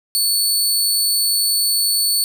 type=tone; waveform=20% pulse; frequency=4449 Hz; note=C#8; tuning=5 cents sharp; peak=-9 dBFS; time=0.15-2.24 s; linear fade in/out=0 ms; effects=none